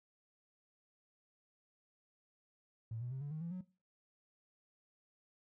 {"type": "tone with pitch steps", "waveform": "triangle", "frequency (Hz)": [112.8, 122.3, 132.6, 143.77, 155.88, 169.01, 183.24], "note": ["A2", "B2", "C3", "D3", "D#3", "E3", "F#3"], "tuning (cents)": [44, -16, 23, -36, 4, 44, -17], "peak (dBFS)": -36, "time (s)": [2.91, 3.61], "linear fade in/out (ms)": 5, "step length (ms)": 100, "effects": ["noise-tail reverb RT60 0.3 s tail -20 dB re dry", "tanh soft clip ceiling -37 dBFS"]}